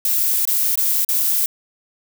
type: noise with dropouts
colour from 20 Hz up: violet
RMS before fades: -18 dBFS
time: 0.05-1.46 s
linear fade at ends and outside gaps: 2 ms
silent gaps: 0.453-0.474 / 0.756-0.775 / 1.048-1.088 s
effects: none